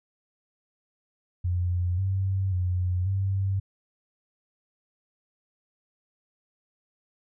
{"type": "tone with pitch steps", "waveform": "sine", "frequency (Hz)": [88.9, 96, 90.4, 97], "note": ["F2", "G2", "F#2", "G2"], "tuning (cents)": [31, -36, -40, -18], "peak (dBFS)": -23, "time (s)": [1.44, 3.6], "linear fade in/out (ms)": 10, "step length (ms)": 540, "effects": []}